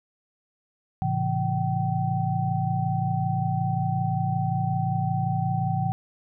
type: tone cluster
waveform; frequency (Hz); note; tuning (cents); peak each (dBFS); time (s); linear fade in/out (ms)
sine; 110.8 / 136.2 / 168.2 / 767; A2 / C#3 / E3 / G5; +13 / -30 / +35 / -38; -28; 1.02-5.92; 0
effects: none